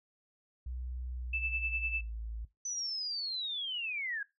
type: tone with pitch glide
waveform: sine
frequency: 62.3 to 55.5 Hz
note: B1 to A1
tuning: +16 to +16 cents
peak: -37 dBFS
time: 0.66-2.45 s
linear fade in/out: 5 ms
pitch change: -200 cents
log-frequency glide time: 1.13-1.96 s
type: tone with tremolo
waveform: sine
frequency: 2637 Hz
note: E7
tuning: in tune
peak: -30 dBFS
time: 1.33-2.01 s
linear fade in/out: 5 ms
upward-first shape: sine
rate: 10 Hz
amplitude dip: 70%
type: linear sweep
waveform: sine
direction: down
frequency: 6050 to 1600 Hz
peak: -34 dBFS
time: 2.65-4.23 s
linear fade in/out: 5 ms
effects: noise-tail reverb RT60 0.2 s tail -18 dB re dry